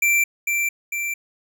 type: tone with echo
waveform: square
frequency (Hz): 2349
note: D7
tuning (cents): 0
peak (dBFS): -16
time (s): 0.02-0.24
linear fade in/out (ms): 5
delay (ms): 450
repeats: 2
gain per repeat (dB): -4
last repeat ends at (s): 1.14
effects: none